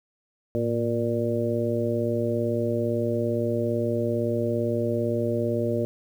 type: harmonic tone with a mistuned harmonic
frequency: 117.7 Hz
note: A#2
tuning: 17 cents sharp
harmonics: 1 / 2 / 3 / 4 / 5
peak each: -29 / -29 / -29 / -29 / -29 dBFS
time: 0.55-5.85 s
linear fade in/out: 0 ms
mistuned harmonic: 1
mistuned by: -90 cents
effects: 9-bit